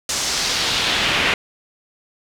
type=noise with band-pass filter sweep; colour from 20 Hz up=brown; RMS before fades=-20 dBFS; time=0.09-1.34 s; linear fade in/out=2 ms; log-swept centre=6800 to 2500 Hz; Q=1.6; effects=none